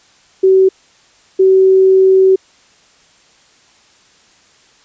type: tone bursts at uneven times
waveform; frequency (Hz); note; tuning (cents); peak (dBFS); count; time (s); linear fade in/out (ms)
sine; 380; F#4; +46; -5; 2; 0.43-0.69 / 1.39-2.36; 10
effects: white hiss -49 dBFS RMS until 4.84 s + resampled to 16000 Hz